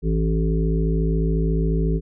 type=harmonic tone; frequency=54.1 Hz; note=A1; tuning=29 cents flat; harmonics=1 / 3 / 5 / 7 / 8; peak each=-20 / -22 / -30 / -29 / -30 dBFS; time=0.02-2.01 s; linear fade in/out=50 ms; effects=none